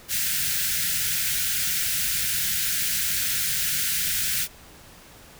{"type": "band-stop noise", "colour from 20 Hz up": "white", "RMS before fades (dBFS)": -25, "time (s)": [0.08, 4.48], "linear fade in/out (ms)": 50, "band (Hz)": [200, 1400], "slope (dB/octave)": 96, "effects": ["pink hiss -48 dBFS RMS until 5.39 s"]}